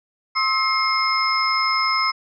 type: tone cluster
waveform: sine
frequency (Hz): 1062 / 1293 / 2129 / 5160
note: C6 / E6 / C7 / E8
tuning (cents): +25 / -34 / +30 / -38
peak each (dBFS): -23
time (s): 0.35-2.12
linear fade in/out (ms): 20
effects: none